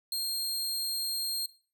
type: tone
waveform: sawtooth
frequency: 4215 Hz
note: C8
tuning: 12 cents sharp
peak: -27 dBFS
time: 0.12-1.46 s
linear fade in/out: 2 ms
effects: noise-tail reverb RT60 0.4 s tail -18 dB re dry